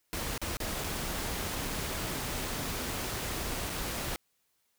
pink noise with dropouts, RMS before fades -35 dBFS, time 0.13-4.16 s, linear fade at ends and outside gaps 0 ms, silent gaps 0.378-0.416 / 0.57-0.602 / 0.839-0.843 / 3.696-3.7 s, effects white hiss -75 dBFS RMS until 4.78 s

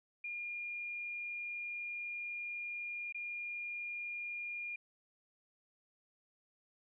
sine tone with dropouts, 2416 Hz, D7, 48 cents sharp, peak -39 dBFS, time 0.24-4.76 s, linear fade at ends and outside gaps 5 ms, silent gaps 3.125-3.145 s, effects none

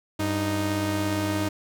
sawtooth tone pair together, 97.64 / 310 Hz, G2 / D#4, -6 / -6 cents, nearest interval octave + minor sixth, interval 2000 cents, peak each -24 / -22 dBFS, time 0.19-1.49 s, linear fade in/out 10 ms, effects none

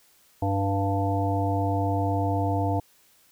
harmonic tone with a mistuned harmonic, 98 Hz, G2, in tune, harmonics 1 / 3 / 5 / 7 / 9, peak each -25 / -29 / -33 / -29 / -32 dBFS, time 0.42-2.8 s, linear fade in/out 5 ms, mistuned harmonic 7, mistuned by +20 cents, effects white hiss -60 dBFS RMS until 3.31 s

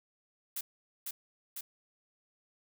blue noise with echo, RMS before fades -37 dBFS, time 0.56-0.61 s, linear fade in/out 5 ms, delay 500 ms, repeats 2, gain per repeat -2 dB, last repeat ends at 1.61 s, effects none

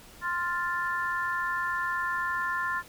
sine chord, F major, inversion second, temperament equal, 1046.5 / 1396.9 / 1760 Hz, C6 / F6 / A6, 0 / 0 / 0 cents, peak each -31 / -33 / -31 dBFS, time 0.21-2.83 s, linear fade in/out 50 ms, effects pink hiss -51 dBFS RMS until 2.88 s

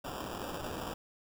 white noise with sample-and-hold, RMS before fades -40 dBFS, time 0.04-0.94 s, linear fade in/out 10 ms, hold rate 2100 Hz, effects none

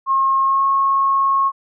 sine tone with pitch glide, 1077 to 1090.8 Hz, C6 to C#6, +50 to -28 cents, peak -13 dBFS, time 0.06-1.52 s, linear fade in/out 50 ms, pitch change +22 cents, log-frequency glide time 0.42-0.65 s, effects none

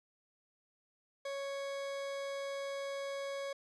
40% pulse tone, 554.4 Hz, C#5, in tune, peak -37 dBFS, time 1.25-3.53 s, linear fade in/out 5 ms, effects low-pass 7000 Hz 12 dB/octave

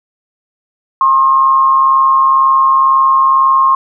sine tone with amplitude modulation, 1070 Hz, C6, 38 cents sharp, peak -4 dBFS, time 1.01-3.75 s, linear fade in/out 2 ms, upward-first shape sine, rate 142 Hz, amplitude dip 45%, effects none

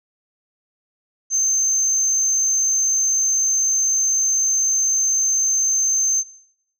sine tone, 6272 Hz, G8, in tune, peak -14 dBFS, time 1.3-6.24 s, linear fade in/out 50 ms, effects noise-tail reverb RT60 0.9 s tail -22 dB re dry + tanh soft clip ceiling -13 dBFS

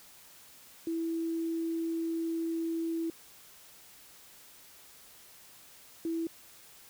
sine tone bursts at uneven times, 329.6 Hz, E4, in tune, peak -30 dBFS, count 2, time 0.87-3.1 / 6.05-6.27 s, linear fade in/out 2 ms, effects white hiss -55 dBFS RMS until 6.89 s

